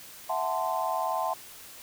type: chord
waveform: sine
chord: F# half-diminished seventh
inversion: third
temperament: equal with one note detuned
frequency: 659.3 / 740 / 880 / 1036.3 Hz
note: E5 / F#5 / A5 / C6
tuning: 0 / 0 / 0 / -17 cents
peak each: -32 dBFS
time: 0.29-1.34 s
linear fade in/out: 10 ms
effects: white hiss -47 dBFS RMS until 1.82 s